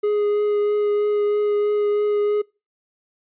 triangle tone with vibrato, 415.4 Hz, G#4, in tune, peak -15 dBFS, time 0.03-2.42 s, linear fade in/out 10 ms, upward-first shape triangle, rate 3.1 Hz, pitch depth 12 cents each way, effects noise-tail reverb RT60 0.3 s tail -26 dB re dry + resampled to 8000 Hz

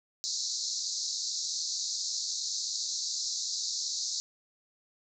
pink band-pass noise, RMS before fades -34 dBFS, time 0.24-4.2 s, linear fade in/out 0 ms, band 4000 to 7100 Hz, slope 96 dB/octave, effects none

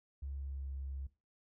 triangle tone with pitch glide, 69 to 67.89 Hz, C#2 to C#2, -7 to -35 cents, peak -35 dBFS, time 0.22-1.07 s, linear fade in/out 10 ms, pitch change -28 cents, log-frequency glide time 0.35-0.7 s, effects noise-tail reverb RT60 0.3 s tail -22 dB re dry + tanh soft clip ceiling -37 dBFS

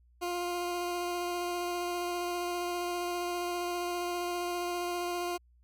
20% pulse tone with vibrato, 351.7 Hz, F4, 12 cents sharp, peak -27 dBFS, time 0.21-5.38 s, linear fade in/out 20 ms, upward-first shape square, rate 15 Hz, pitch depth 9 cents each way, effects added 60 Hz sine -60 dBFS peak until 5.63 s

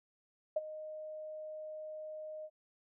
sine tone with ADSR envelope, 619 Hz, D#5, 9 cents flat, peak -27 dBFS, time 0.56-2.5 s, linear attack 7 ms, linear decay 29 ms, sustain -15 dB, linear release 53 ms, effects none

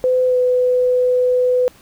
sine tone with pitch glide, 508 to 500.4 Hz, B4 to B4, +49 to +23 cents, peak -12 dBFS, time 0.04-1.68 s, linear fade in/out 0 ms, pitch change -26 cents, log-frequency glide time 0.26-0.37 s, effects pink hiss -48 dBFS RMS until 1.81 s

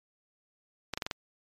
clicks, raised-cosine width 0.2 ms, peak -15 dBFS, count 5, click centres 0.937 / 0.975 / 1.022 / 1.065 / 1.112 s, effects MP3 96 kbps

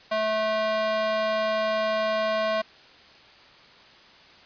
square tone with high-pass filter, 217.2 Hz, A3, 22 cents flat, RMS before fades -25 dBFS, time 0.11-2.62 s, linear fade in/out 10 ms, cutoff 650 Hz, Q 1.8, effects white hiss -51 dBFS RMS until 4.45 s + resampled to 11025 Hz

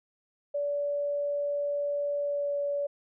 sine tone with pitch glide, 576 to 571.7 Hz, D5 to D5, -34 to -47 cents, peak -27 dBFS, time 0.54-2.87 s, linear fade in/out 10 ms, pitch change -13 cents, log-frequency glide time 2.19-2.58 s, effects none

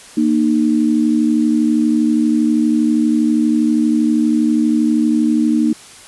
sine tone pair together, 233.1 / 305.6 Hz, A#3 / D#4, 0 / -31 cents, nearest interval perfect fourth, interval 469 cents, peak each -14 dBFS, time 0.17-5.73 s, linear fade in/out 5 ms, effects white hiss -39 dBFS RMS until 6.07 s + resampled to 24000 Hz

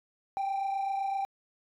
triangle tone pair together, 782.2 / 810 Hz, G5 / G#5, -4 / -43 cents, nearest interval minor second, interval 61 cents, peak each -26 / -35 dBFS, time 0.37-1.25 s, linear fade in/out 0 ms, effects tanh soft clip ceiling -25 dBFS

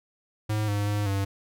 square tone with pitch steps, 107 / 102.5 / 103.5 / 98.4 Hz, A2 / G#2 / G#2 / G2, -48 / -22 / -5 / +7 cents, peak -25 dBFS, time 0.49-1.25 s, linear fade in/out 10 ms, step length 190 ms, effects none

